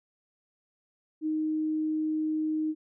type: tone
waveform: sine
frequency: 311.1 Hz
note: D#4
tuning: in tune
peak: -26 dBFS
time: 1.21-2.75 s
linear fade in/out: 50 ms
effects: none